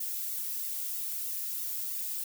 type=noise with flanger; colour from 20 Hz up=violet; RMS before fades=-35 dBFS; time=0-2.24 s; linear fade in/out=5 ms; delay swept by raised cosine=1.2 to 2.6 ms; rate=3.1 Hz; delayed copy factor=-1; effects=none